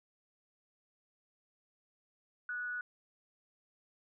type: tone with frequency modulation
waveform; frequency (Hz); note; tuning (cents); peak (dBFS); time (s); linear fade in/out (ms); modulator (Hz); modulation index
sine; 1469; F#6; -13; -36; 2.49-2.81; 2; 246; 0.23
effects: none